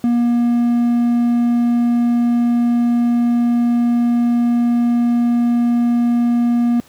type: tone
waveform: triangle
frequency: 238.4 Hz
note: A#3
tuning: 39 cents sharp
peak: -10 dBFS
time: 0.04-6.8 s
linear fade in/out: 0 ms
effects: pink hiss -48 dBFS RMS until 6.88 s + high-pass 100 Hz 12 dB/octave